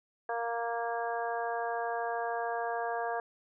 harmonic tone, 233.1 Hz, A#3, in tune, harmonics 2 / 3 / 4 / 5 / 6 / 7, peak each -37 / -34 / -39 / -42 / -49 / -40 dBFS, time 0.29-3.2 s, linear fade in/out 2 ms, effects none

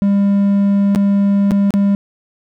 triangle tone with dropouts, 200 Hz, G3, 35 cents sharp, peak -8 dBFS, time 0.02-1.95 s, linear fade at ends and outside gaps 0 ms, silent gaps 0.949-0.959 / 1.509-1.517 / 1.706-1.739 s, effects none

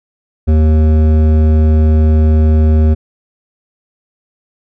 triangle tone with hard clipping, 77.78 Hz, D#2, in tune, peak -8 dBFS, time 0.47-2.95 s, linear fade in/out 20 ms, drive 16 dB, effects none

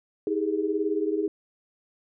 sine tone cluster, 317.6 / 400 / 418.4 Hz, D#4 / G4 / G#4, +36 / +35 / +13 cents, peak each -28 dBFS, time 0.27-1.28 s, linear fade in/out 2 ms, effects none

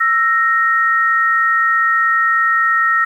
sine tone pair together, 1327.9 / 1864.7 Hz, E6 / A#6, +12 / 0 cents, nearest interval tritone, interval 588 cents, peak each -14 dBFS, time 0-3.05 s, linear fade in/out 10 ms, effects 8-bit

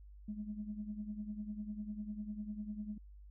sine tone with tremolo, 210.2 Hz, G#3, 21 cents sharp, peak -36 dBFS, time 0.28-2.98 s, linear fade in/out 5 ms, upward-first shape triangle, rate 10 Hz, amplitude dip 80%, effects tanh soft clip ceiling -32 dBFS + added 50 Hz sine -52 dBFS peak until 3.3 s

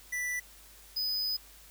square tone pair in turn, 1975.5 / 5002 Hz, B6 / D#8, 0 / +8 cents, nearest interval octave + major third, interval 1608 cents, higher second, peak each -32 / -30 dBFS, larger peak second, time 0.12-0.4 / 0.96-1.37 s, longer second, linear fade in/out 10 ms, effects added 50 Hz sine -58 dBFS peak until 1.7 s + white hiss -55 dBFS RMS until 1.7 s

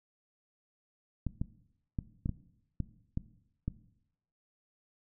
clicks, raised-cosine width 5 ms, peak -20 dBFS, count 8, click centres 1.267 / 1.415 / 1.988 / 2.259 / 2.293 / 2.803 / 3.174 / 3.68 s, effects noise-tail reverb RT60 0.8 s tail -17 dB re dry

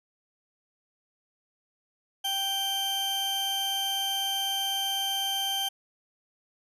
40% pulse tone pair together, 784 / 3136 Hz, G5 / G7, 0 / 0 cents, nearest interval 2 octaves, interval 2400 cents, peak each -33 / -28 dBFS, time 2.24-5.69 s, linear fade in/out 10 ms, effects resampled to 32000 Hz

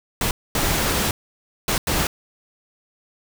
pink noise bursts at uneven times, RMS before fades -21 dBFS, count 4, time 0.21-0.31 / 0.55-1.11 / 1.68-1.78 / 1.87-2.07 s, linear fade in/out 2 ms, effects none

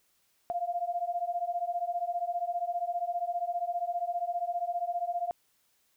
sine beating tone pair, 690 / 705 Hz, F5 / F5, -21 / +16 cents, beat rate 15 Hz, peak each -33 / -32 dBFS, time 0.5-5.31 s, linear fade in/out 0 ms, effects white hiss -71 dBFS RMS until 5.96 s

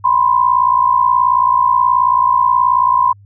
sine tone pair together, 985 / 1043.6 Hz, B5 / C6, -5 / -5 cents, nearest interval minor second, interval 100 cents, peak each -12 dBFS, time 0.04-3.13 s, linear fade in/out 10 ms, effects added 100 Hz sine -40 dBFS peak until 3.25 s

